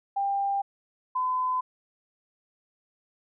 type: tone pair in turn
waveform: sine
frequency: 795 / 1015.3 Hz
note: G5 / B5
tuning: +24 / +48 cents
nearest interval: major third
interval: 424 cents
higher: second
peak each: -24 dBFS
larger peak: neither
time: 0.16-0.62 / 1.15-1.61 s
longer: neither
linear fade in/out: 10 ms
effects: none